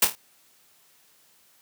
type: noise with echo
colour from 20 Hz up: white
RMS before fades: -17 dBFS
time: 0.02-0.05 s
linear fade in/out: 5 ms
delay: 26 ms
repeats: 4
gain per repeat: -7 dB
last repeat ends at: 0.154 s
effects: white hiss -60 dBFS RMS until 1.61 s + high-pass 100 Hz 12 dB/octave